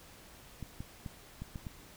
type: clicks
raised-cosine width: 5 ms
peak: -28 dBFS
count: 6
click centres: 0.627 / 0.805 / 1.062 / 1.42 / 1.558 / 1.668 s
effects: pink hiss -55 dBFS RMS until 1.96 s